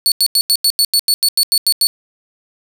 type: tone bursts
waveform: sawtooth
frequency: 4435 Hz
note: C#8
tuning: in tune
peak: -7 dBFS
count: 13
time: 0.06-1.87 s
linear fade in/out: 0 ms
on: 58 ms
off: 88 ms
effects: none